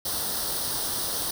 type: noise with comb filter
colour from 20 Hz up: white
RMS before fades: -29 dBFS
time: 0.05-1.31 s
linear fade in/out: 5 ms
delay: 0.21 ms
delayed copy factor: +0.75
effects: none